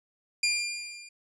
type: tone with level ramp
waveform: 20% pulse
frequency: 2399 Hz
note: D7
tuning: 36 cents sharp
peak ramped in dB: -17 to -41 dBFS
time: 0.43-1.09 s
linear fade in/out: 5 ms
effects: resampled to 22050 Hz